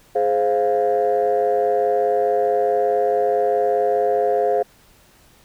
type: chord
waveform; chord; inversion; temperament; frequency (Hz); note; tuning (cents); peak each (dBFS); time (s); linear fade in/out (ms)
sine; F minor; first; just; 419.1 / 523.8 / 698.5; Ab4 / C5 / F5; +16 / +2 / 0; -19; 0.15-4.63; 10
effects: tanh soft clip ceiling -10 dBFS + pink hiss -53 dBFS RMS until 5.44 s